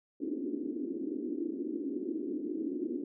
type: band-pass noise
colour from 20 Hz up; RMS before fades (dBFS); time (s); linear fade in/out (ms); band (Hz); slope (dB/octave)
white; -36; 0.2-3.04; 5; 260 to 350; 48
effects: none